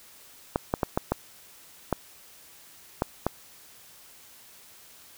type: clicks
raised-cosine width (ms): 1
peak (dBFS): -9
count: 8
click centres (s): 0.559 / 0.739 / 0.832 / 0.975 / 1.12 / 1.927 / 3.021 / 3.266
effects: white hiss -52 dBFS RMS until 5.17 s